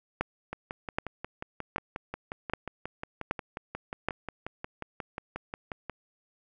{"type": "two click trains", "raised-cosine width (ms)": 0.5, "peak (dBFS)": [-20, -12], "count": [31, 6], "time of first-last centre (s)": [[0.53, 5.897], [0.21, 4.086]], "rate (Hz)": [5.59, 1.29], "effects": []}